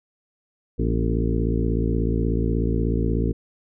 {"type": "harmonic tone with a mistuned harmonic", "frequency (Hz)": 56.5, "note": "A1", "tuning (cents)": 47, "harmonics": [1, 2, 3, 4, 5, 6, 7, 8], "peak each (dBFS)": [-23, -26, -28, -29, -30, -31, -31, -32], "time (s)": [0.78, 3.33], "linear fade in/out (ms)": 20, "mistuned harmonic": 4, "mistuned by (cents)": 76, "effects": []}